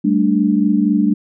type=chord; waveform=sine; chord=G suspended second; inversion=none; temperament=equal; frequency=196 / 220 / 293.7 Hz; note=G3 / A3 / D4; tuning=0 / 0 / 0 cents; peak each=-16 dBFS; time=0.04-1.14 s; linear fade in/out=10 ms; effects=none